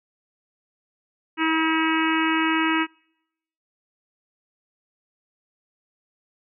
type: harmonic tone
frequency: 320.9 Hz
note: E4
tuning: 46 cents flat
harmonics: 1 / 3 / 4 / 5 / 6 / 7 / 8 / 9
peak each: -22 / -27 / -28 / -29 / -30 / -30 / -31 / -32 dBFS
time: 1.37-2.87 s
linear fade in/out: 50 ms
effects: noise-tail reverb RT60 0.8 s tail -26 dB re dry